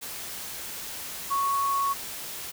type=tone in noise; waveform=sine; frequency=1108.7 Hz; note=C#6; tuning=in tune; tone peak=-23 dBFS; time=1.3-1.94 s; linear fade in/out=20 ms; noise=white; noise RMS=-37 dBFS; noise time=0.01-2.52 s; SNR=+11 dB; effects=none